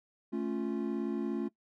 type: chord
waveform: triangle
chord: A augmented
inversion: none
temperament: equal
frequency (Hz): 220 / 277.2 / 349.2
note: A3 / C#4 / E#4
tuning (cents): 0 / 0 / 0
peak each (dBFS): -33 / -34 / -34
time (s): 0.32-1.49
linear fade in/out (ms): 20
effects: noise-tail reverb RT60 0.1 s tail -20 dB re dry